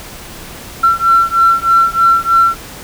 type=beating tone pair; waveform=sine; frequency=1352 / 1355.2 Hz; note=E6 / E6; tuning=+43 / +48 cents; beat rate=3.2 Hz; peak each=-10 dBFS; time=0.83-2.56 s; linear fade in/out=10 ms; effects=tanh soft clip ceiling 0 dBFS + pink hiss -31 dBFS RMS until 2.83 s